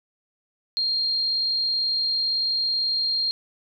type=tone; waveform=sine; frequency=4213 Hz; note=C8; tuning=11 cents sharp; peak=-21 dBFS; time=0.77-3.31 s; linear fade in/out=0 ms; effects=none